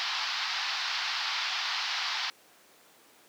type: band-pass noise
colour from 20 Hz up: white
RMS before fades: -32 dBFS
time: 0-2.3 s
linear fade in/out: 0 ms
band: 780 to 5100 Hz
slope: 48 dB/octave
effects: pink hiss -58 dBFS RMS until 3.28 s + high-pass 300 Hz 12 dB/octave